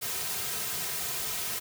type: noise with comb filter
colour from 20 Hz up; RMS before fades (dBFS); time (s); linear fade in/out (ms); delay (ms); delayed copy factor
white; -33; 0.01-1.6; 20; 3.5; -0.7
effects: none